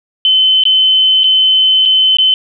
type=tone with dropouts; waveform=sine; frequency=3055 Hz; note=G7; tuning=45 cents flat; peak=-6 dBFS; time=0.25-2.34 s; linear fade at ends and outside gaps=1 ms; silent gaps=0.637-0.653 / 1.235-1.241 / 1.854-1.858 / 2.17-2.185 s; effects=none